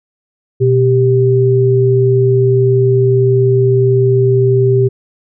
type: tone pair together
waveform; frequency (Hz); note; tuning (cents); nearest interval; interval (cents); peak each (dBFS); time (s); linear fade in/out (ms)
sine; 123.47 / 392; B2 / G4; 0 / 0; octave + minor sixth; 2000; -10; 0.6-4.89; 20
effects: none